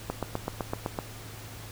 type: click train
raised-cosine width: 1 ms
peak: -15 dBFS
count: 8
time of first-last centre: 0.1-0.988 s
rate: 7.88 Hz
effects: added 108 Hz sine -44 dBFS peak until 1.71 s + pink hiss -45 dBFS RMS until 1.71 s